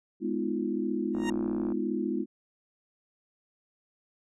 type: chord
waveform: sine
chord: F half-diminished seventh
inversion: first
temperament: just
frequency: 209.5 / 251.4 / 314.3 / 349.2 Hz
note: Ab3 / Cb4 / Eb4 / F4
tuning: +15 / +31 / +18 / 0 cents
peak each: -33 dBFS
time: 0.2-2.26 s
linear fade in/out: 50 ms
type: tone with exponential growth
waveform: 20% pulse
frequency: 932.3 Hz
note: A#5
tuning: in tune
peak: -25 dBFS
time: 1.13-1.3 s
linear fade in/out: 5 ms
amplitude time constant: 36 ms
type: click train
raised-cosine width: 1 ms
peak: -28 dBFS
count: 34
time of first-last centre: 1.15-1.721 s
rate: 57.8 Hz
effects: resampled to 24000 Hz